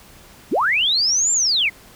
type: linear two-way sweep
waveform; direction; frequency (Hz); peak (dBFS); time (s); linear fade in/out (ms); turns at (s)
sine; up then down; 150.1 to 7420 to 1957; -15; 0.51-1.7; 20; 1.32
effects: pink hiss -46 dBFS RMS until 1.95 s